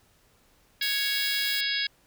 harmonic tone, 554.4 Hz, C#5, in tune, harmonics 3 / 4 / 5 / 6 / 7 / 8 / 9, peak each -32 / -33 / -37 / -32 / -33 / -37 / -32 dBFS, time 0.81-1.87 s, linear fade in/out 5 ms
blue noise, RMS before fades -36 dBFS, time 0.82-1.61 s, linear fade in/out 5 ms
effects pink hiss -63 dBFS RMS until 2.06 s

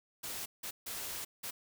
white noise bursts at uneven times, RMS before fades -41 dBFS, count 4, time 0.23-0.46 / 0.63-0.71 / 0.86-1.25 / 1.43-1.51 s, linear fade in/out 10 ms, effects none

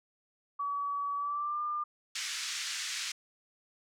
sine tone with pitch glide, 1139 to 1200.5 Hz, C#6 to D6, +47 to +38 cents, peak -31 dBFS, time 0.59-1.84 s, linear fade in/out 10 ms, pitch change +91 cents, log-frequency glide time 1.16-1.61 s
white band-pass noise, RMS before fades -37 dBFS, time 2.15-3.12 s, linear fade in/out 5 ms, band 1500 to 6900 Hz, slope 24 dB/octave
effects none

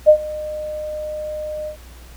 sine tone with ADSR envelope, 610 Hz, D#5, 34 cents flat, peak -3 dBFS, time 0.06-1.77 s, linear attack 30 ms, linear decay 80 ms, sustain -21 dB, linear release 98 ms, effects added 60 Hz sine -39 dBFS peak until 2.16 s + pink hiss -46 dBFS RMS until 2.16 s

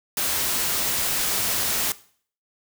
white noise, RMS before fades -24 dBFS, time 0.17-1.92 s, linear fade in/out 2 ms, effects noise-tail reverb RT60 0.5 s tail -18 dB re dry

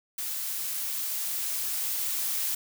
blue noise with level ramp, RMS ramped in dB -33 to -29 dBFS, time 0.18-2.55 s, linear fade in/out 5 ms, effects none

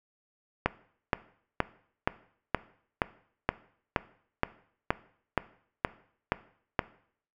click train, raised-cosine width 0.5 ms, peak -8 dBFS, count 14, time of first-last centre 0.66-6.792 s, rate 2.12 Hz, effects noise-tail reverb RT60 0.6 s tail -18 dB re dry

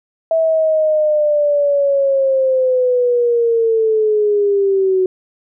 sine linear sweep, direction down, 654 to 370 Hz, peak -11 dBFS, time 0.31-5.06 s, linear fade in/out 2 ms, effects none

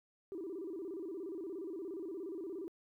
sine tone with vibrato, 356.4 Hz, F4, 35 cents sharp, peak -39 dBFS, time 0.32-2.68 s, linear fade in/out 0 ms, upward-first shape square, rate 17 Hz, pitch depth 160 cents each way, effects tanh soft clip ceiling -36 dBFS + 13-bit

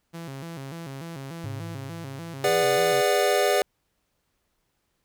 sawtooth tone with vibrato, 150.7 Hz, D3, 45 cents sharp, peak -31 dBFS, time 0.13-3.02 s, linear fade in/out 20 ms, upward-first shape square, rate 3.4 Hz, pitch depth 180 cents each way
triangle tone with exponential decay, 106.6 Hz, G#2, 46 cents sharp, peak -29 dBFS, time 1.44-3.61 s, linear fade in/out 0 ms, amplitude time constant 470 ms
square chord, G# half-diminished seventh, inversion none, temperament equal with one note detuned, 408.2 / 493.9 / 587.3 / 740 Hz, G#4 / B4 / D5 / F#5, -30 / 0 / 0 / 0 cents, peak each -25 / -27 / -25 / -27 dBFS, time 2.44-3.62 s, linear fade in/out 2 ms
effects pink hiss -74 dBFS RMS until 5.04 s

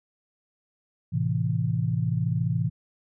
sine chord, A minor, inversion none, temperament equal, 110 / 130.81 / 164.81 Hz, A2 / C3 / E3, 0 / 0 / 0 cents, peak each -27 dBFS, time 1.12-2.7 s, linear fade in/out 20 ms, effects none

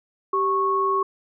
sine tone pair together, 389.3 / 1101.1 Hz, G4 / C#6, -12 / -12 cents, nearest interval octave + tritone, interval 1800 cents, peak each -24 / -20 dBFS, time 0.33-1.03 s, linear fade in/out 5 ms, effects none

